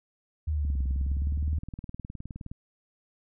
sine exponential two-way sweep, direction down then up, 78.8 to 65.41 to 76.9 Hz, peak -25 dBFS, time 0.47-1.59 s, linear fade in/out 10 ms, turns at 0.84 s
click train, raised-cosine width 5 ms, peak -26 dBFS, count 37, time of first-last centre 0.65-2.515 s, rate 19.3 Hz
effects none

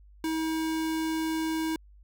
square tone, 319.7 Hz, D#4, 47 cents sharp, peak -28 dBFS, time 0.24-1.76 s, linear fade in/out 2 ms, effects added 50 Hz sine -51 dBFS peak until 2.03 s

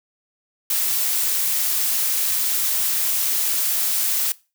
blue noise, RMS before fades -21 dBFS, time 0.7-4.32 s, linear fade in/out 2 ms, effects noise-tail reverb RT60 0.3 s tail -21 dB re dry

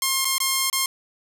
5% pulse tone with dropouts, 1066 Hz, C6, 32 cents sharp, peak -8 dBFS, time 0.02-0.86 s, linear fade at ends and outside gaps 2 ms, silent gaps 0.247-0.252 / 0.382-0.402 / 0.7-0.728 s, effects none

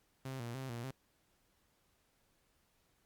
sawtooth tone with vibrato, 125.1 Hz, B2, 23 cents sharp, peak -37 dBFS, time 0.25-0.91 s, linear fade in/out 5 ms, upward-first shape square, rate 3.4 Hz, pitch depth 99 cents each way, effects pink hiss -75 dBFS RMS until 3.05 s + Opus 48 kbps

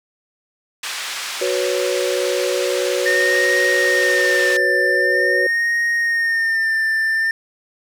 pink band-pass noise, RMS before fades -27 dBFS, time 0.83-4.57 s, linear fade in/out 5 ms, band 1500 to 7400 Hz, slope 12 dB/octave
sine chord, F# suspended fourth, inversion none, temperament just, 370 / 493.3 / 555 Hz, F#4 / B4 / C#5, 0 / -2 / +2 cents, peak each -22 dBFS, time 1.41-5.47 s, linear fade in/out 5 ms
triangle tone with vibrato, 1823 Hz, A#6, 39 cents flat, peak -14 dBFS, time 3.06-7.31 s, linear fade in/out 2 ms, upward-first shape sine, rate 0.45 Hz, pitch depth 41 cents each way
effects none

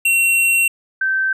square / sine tone pair in turn, 2731 / 1551 Hz, F7 / G6, -39 / -19 cents, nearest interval minor seventh, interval 980 cents, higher first, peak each -13 / -15 dBFS, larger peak first, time 0.05-0.68 / 1.01-1.33 s, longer first, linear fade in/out 5 ms, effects resampled to 32000 Hz

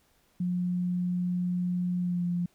sine tone with pitch glide, 178.7 to 175.12 Hz, F3 to F3, +40 to +5 cents, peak -26 dBFS, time 0.4-2.46 s, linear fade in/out 5 ms, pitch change -35 cents, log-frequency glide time 1.99-2.25 s, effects pink hiss -67 dBFS RMS until 2.54 s

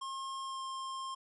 square tone with pitch glide, 1072 to 1062.8 Hz, C6 to C6, +42 to +27 cents, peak -39 dBFS, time 0.01-1.15 s, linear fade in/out 10 ms, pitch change -15 cents, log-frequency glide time 0.44-0.61 s, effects resampled to 24000 Hz

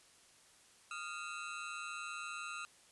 25% pulse ring-modulated tone, 1315 Hz, E6, 5 cents flat, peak -35 dBFS, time 0.91-2.65 s, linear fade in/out 0 ms, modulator 80 Hz, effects white hiss -64 dBFS RMS until 2.91 s + resampled to 24000 Hz

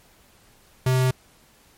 square tone, 128.9 Hz, C3, 26 cents flat, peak -18 dBFS, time 0.86-1.11 s, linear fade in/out 5 ms, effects pink hiss -56 dBFS RMS until 1.77 s + MP3 64 kbps

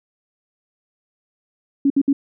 sine tone bursts, 277.8 Hz, C#4, 4 cents sharp, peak -12 dBFS, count 3, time 1.85-2.13 s, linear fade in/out 5 ms, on 52 ms, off 62 ms, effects none

